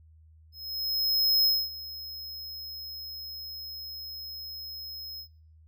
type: tone with ADSR envelope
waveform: square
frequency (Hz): 5140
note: E8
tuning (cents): -45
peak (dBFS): -20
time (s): 0.52-5.28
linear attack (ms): 930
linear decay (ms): 240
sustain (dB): -18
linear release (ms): 85
effects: noise-tail reverb RT60 0.5 s tail -26 dB re dry + added 79 Hz sine -53 dBFS peak until 5.67 s